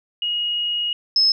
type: tone pair in turn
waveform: sine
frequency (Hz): 2883 / 5189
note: F#7 / E8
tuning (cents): -46 / -28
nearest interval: minor seventh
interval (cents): 1018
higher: second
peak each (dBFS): -20 / -13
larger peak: second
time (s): 0.22-0.93 / 1.16-1.32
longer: first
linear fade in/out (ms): 2
effects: none